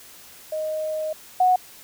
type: tone pair in turn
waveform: sine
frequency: 622.3 / 735.1 Hz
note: D#5 / F#5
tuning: 0 / -11 cents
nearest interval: minor third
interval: 289 cents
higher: second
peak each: -24 / -14 dBFS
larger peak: second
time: 0.52-1.13 / 1.4-1.56 s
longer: first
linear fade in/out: 5 ms
effects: white hiss -46 dBFS RMS until 1.83 s